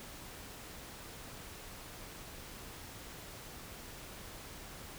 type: silence
effects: pink hiss -49 dBFS RMS until 4.98 s